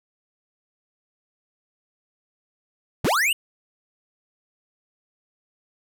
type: linear sweep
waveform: square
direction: up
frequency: 57.1 to 2960 Hz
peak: -19 dBFS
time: 3.04-3.33 s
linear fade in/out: 5 ms
effects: none